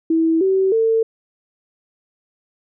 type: tone with pitch steps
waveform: sine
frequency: 325.2 / 382.3 / 449.4 Hz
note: E4 / G4 / A4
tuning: -23 / -43 / +37 cents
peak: -13 dBFS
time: 0.1-1.03 s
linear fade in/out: 5 ms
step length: 310 ms
effects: none